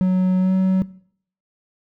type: tone with pitch glide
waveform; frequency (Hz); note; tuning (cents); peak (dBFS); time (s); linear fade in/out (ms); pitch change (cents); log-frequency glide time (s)
triangle; 185 to 188.13; F#3 to F#3; 0 to +29; -12; 0.01-0.82; 0; +29; 0.39-0.53
effects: noise-tail reverb RT60 0.6 s tail -20 dB re dry